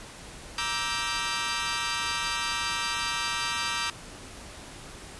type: chord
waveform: 15% pulse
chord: E half-diminished seventh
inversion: second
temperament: equal with one note detuned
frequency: 943.2 / 1174.7 / 1318.5 / 1568 Hz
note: Bb5 / D6 / E6 / G6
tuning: +20 / 0 / 0 / 0 cents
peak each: -27 dBFS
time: 0.58-3.9 s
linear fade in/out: 2 ms
effects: pink hiss -44 dBFS RMS until 5.19 s + resampled to 24000 Hz